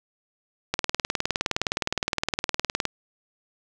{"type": "click train", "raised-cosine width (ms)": 0.2, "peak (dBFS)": -6, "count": 42, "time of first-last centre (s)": [0.74, 2.853], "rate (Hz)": 19.4, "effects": []}